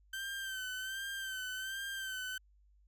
30% pulse tone with vibrato, 1551 Hz, G6, 19 cents flat, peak -36 dBFS, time 0.13-2.38 s, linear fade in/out 5 ms, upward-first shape sine, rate 1.3 Hz, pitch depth 48 cents each way, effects added 50 Hz sine -63 dBFS peak until 2.87 s

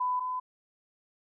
sine tone pair in turn, 1000 / 1008.7 Hz, B5 / B5, +21 / +36 cents, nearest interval unison, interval 15 cents, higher second, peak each -26 / -30 dBFS, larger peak first, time 0-0.2 / 0.2-0.4 s, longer neither, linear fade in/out 10 ms, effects none

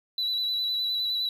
triangle tone with vibrato, 3951 Hz, B7, in tune, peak -23 dBFS, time 0.18-1.29 s, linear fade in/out 2 ms, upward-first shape square, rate 9.8 Hz, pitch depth 19 cents each way, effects tanh soft clip ceiling -21 dBFS + 10-bit

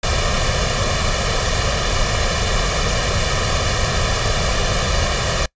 pink noise with comb filter, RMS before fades -18 dBFS, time 0.03-5.46 s, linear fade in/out 5 ms, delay 1.7 ms, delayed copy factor +0.75, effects noise-tail reverb RT60 0.1 s tail -24 dB re dry + resampled to 16000 Hz

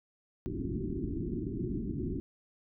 white low-pass noise, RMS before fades -35 dBFS, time 0.46-2.2 s, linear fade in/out 0 ms, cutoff 380 Hz, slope 96 dB/octave, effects none

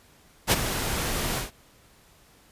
pink noise with ADSR envelope, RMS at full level -17 dBFS, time 0.47-1.51 s, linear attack 51 ms, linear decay 29 ms, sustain -11 dB, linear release 140 ms, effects pink hiss -57 dBFS RMS until 2.51 s + resampled to 32000 Hz

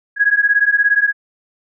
sine beating tone pair, 1651 / 1668 Hz, G#6 / G#6, -11 / +7 cents, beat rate 17 Hz, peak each -14 dBFS, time 0.16-1.13 s, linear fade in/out 50 ms, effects none

